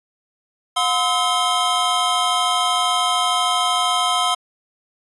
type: tone cluster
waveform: square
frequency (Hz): 719 / 1026 / 1290 / 3171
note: F#5 / C6 / E6 / G7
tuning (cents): -50 / -34 / -38 / +19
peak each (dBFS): -23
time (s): 0.76-4.35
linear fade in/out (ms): 10
effects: resampled to 24000 Hz